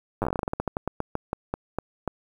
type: slowing click train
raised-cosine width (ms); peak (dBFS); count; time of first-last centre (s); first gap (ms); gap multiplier
1; -12; 23; 0.22-2.077; 9; 1.18
effects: 8-bit